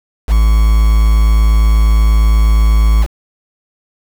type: tone with quantisation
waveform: triangle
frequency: 54.2 Hz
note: A1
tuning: 25 cents flat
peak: -4 dBFS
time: 0.27-3.07 s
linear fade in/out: 50 ms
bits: 4
effects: none